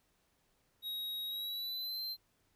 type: tone with pitch glide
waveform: square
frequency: 3800 to 4120 Hz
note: A#7 to C8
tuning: +33 to -28 cents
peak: -38 dBFS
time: 0.82-2.17 s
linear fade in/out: 50 ms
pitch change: +139 cents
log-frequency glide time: 1.27-2.02 s
effects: pink hiss -75 dBFS RMS until 2.55 s